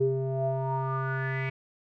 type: tone with low-pass filter sweep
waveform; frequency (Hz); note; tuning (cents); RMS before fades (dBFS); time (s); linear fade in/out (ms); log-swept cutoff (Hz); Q
square; 132.9; C3; +27; -29; 0-1.5; 10; 390 to 2300; 7.8
effects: none